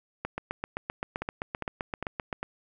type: two click trains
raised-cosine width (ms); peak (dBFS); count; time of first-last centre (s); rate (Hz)
0.5; -16 / -17; 17 / 4; 0.25-2.328 / 1.22-2.43; 7.7 / 2.48
effects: none